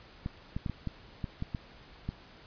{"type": "clicks", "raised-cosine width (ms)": 5, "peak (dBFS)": -21, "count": 9, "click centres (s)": [0.261, 0.565, 0.662, 0.697, 0.873, 1.242, 1.424, 1.548, 2.09], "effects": ["pink hiss -54 dBFS RMS until 2.46 s", "resampled to 11025 Hz"]}